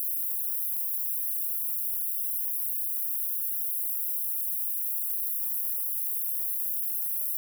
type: high-pass noise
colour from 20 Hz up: white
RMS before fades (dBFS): -30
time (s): 0-7.37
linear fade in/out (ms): 0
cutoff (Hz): 11000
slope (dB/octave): 48
effects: none